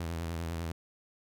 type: tone with vibrato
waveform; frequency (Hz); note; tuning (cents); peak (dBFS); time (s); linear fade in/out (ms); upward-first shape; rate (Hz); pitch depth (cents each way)
sawtooth; 83.3; E2; +19; -30; 0-0.72; 5; sine; 10; 54
effects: none